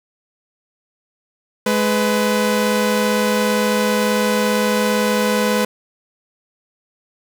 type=tone pair together; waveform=sawtooth; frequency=210.9 / 499.7 Hz; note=G#3 / B4; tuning=+27 / +20 cents; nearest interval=octave + minor third; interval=1493 cents; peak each=-14 dBFS; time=1.66-5.65 s; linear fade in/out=5 ms; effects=none